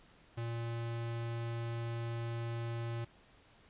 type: tone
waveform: square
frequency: 116.54 Hz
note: A#2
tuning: in tune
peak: -37 dBFS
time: 0.37-3.05 s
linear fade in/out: 10 ms
effects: pink hiss -63 dBFS RMS until 3.69 s + resampled to 8000 Hz